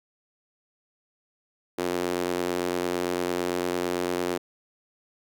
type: tone with high-pass filter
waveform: sawtooth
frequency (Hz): 88.9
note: F2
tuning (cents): +31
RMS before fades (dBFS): -28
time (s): 1.78-4.38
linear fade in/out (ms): 10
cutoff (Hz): 350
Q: 2.1
effects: none